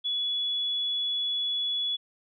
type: tone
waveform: sine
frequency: 3400 Hz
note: G#7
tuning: 40 cents sharp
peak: -26 dBFS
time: 0.04-1.97 s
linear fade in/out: 20 ms
effects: none